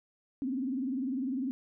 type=tone with vibrato; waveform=sine; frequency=261.6 Hz; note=C4; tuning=in tune; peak=-30 dBFS; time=0.42-1.51 s; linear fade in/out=0 ms; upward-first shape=sine; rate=20 Hz; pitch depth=150 cents each way; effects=none